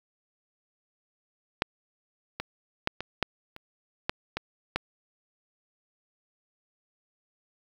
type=clicks; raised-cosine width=0.3 ms; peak=-7 / -16 / -9 / -17 / -8 / -26 / -9 / -14 / -10 dBFS; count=9; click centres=1.621 / 2.4 / 2.874 / 3.006 / 3.227 / 3.564 / 4.095 / 4.37 / 4.76 s; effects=7-bit